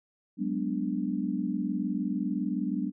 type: chord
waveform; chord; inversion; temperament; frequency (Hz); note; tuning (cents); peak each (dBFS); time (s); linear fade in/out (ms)
sine; G# half-diminished seventh; third; equal with one note detuned; 188.23 / 207.7 / 246.9 / 293.7; F#3 / G#3 / B3 / D4; +30 / 0 / 0 / 0; -33; 0.37-2.92; 50
effects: none